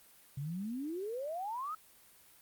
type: exponential sweep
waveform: sine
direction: up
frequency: 132 to 1318.5 Hz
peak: -36 dBFS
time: 0.37-1.75 s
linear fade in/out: 5 ms
effects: white hiss -61 dBFS RMS until 2.41 s + Opus 32 kbps